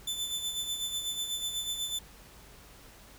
sawtooth tone with tremolo, 3518 Hz, A7, 1 cent flat, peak -27 dBFS, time 0.07-1.99 s, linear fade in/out 5 ms, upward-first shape sine, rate 8.1 Hz, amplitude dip 55%, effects added 50 Hz sine -58 dBFS peak until 3.18 s + pink hiss -54 dBFS RMS until 3.18 s

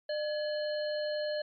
harmonic tone with a mistuned harmonic, 602 Hz, D5, 43 cents sharp, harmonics 1 / 3 / 5 / 7, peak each -31 / -42 / -48 / -42 dBFS, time 0.09-1.42 s, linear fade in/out 5 ms, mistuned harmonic 3, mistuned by -110 cents, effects MP3 96 kbps

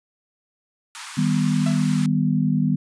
pink high-pass noise, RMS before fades -36 dBFS, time 0.95-2.06 s, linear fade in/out 0 ms, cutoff 910 Hz, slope 48 dB/octave
sine chord, Eb augmented, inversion none, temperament equal, 155.56 / 196 / 246.9 Hz, Eb3 / G3 / B3, 0 / 0 / 0 cents, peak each -21 / -22 / -22 dBFS, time 1.17-2.76 s, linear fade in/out 10 ms
sawtooth tone with exponential decay, 666 Hz, E5, 18 cents sharp, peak -24 dBFS, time 1.66-1.91 s, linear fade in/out 5 ms, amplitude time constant 54 ms
effects resampled to 22050 Hz

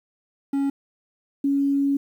triangle / sine tone pair in turn, 277.2 / 279.1 Hz, C#4 / C#4, 0 / +12 cents, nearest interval unison, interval 12 cents, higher second, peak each -18 dBFS, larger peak neither, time 0.53-0.7 / 1.44-1.97 s, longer second, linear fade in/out 5 ms, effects 9-bit

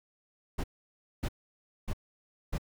brown noise bursts, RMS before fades -31 dBFS, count 4, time 0.58-2.582 s, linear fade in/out 10 ms, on 58 ms, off 590 ms, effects none

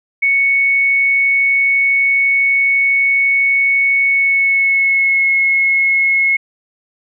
sine tone with pitch glide, 2217 to 2176 Hz, C#7 to C#7, 0 to -33 cents, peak -10 dBFS, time 0.22-6.37 s, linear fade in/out 10 ms, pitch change -33 cents, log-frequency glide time 4.06-5.31 s, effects none

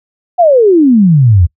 sine exponential sweep, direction down, 740 to 80 Hz, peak -3 dBFS, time 0.38-1.47 s, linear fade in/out 20 ms, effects noise-tail reverb RT60 0.1 s tail -24 dB re dry

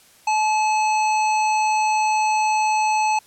harmonic tone with a mistuned harmonic, 861 Hz, A5, 38 cents flat, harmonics 1 / 3 / 5 / 7 / 9, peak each -17 / -26 / -35 / -34 / -36 dBFS, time 0.27-3.19 s, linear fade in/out 5 ms, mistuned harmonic 7, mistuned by +16 cents, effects white hiss -52 dBFS RMS until 3.26 s + low-pass 12000 Hz 12 dB/octave

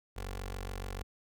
15% pulse tone with notch filter, 47 Hz, F#1, 28 cents sharp, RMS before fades -40 dBFS, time 0.16-1.03 s, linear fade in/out 10 ms, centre 150 Hz, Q 0.69, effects none

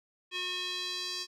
square tone with band-pass filter sweep, 362.7 Hz, F#4, 34 cents flat, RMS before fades -36 dBFS, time 0.31-1.27 s, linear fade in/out 50 ms, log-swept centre 3000 to 4900 Hz, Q 3.1, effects none

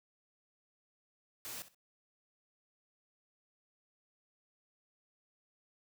white noise with echo, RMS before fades -44 dBFS, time 1.45-1.62 s, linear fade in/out 0 ms, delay 63 ms, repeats 2, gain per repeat -14 dB, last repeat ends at 1.746 s, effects none

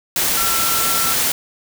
sine tone in noise, 1349 Hz, E6, 40 cents sharp, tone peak -23 dBFS, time 0.37-1.13 s, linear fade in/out 2 ms, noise white, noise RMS -18 dBFS, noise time 0.16-1.32 s, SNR -8 dB, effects none

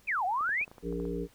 sine exponential two-way sweep, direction down then up, 2637 to 700 to 2637 Hz, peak -27 dBFS, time 0.07-0.65 s, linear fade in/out 20 ms, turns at 0.25 s
clicks, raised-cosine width 1 ms, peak -35 dBFS, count 9, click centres 0.409 / 0.492 / 0.613 / 0.679 / 0.715 / 0.782 / 0.926 / 1 / 1.053 s
harmonic tone, 58 Hz, A#1, 8 cents flat, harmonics 1 / 3 / 5 / 7 / 8, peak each -39 / -37 / -38 / -37 / -38 dBFS, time 0.82-1.28 s, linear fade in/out 50 ms
effects pink hiss -62 dBFS RMS until 1.34 s

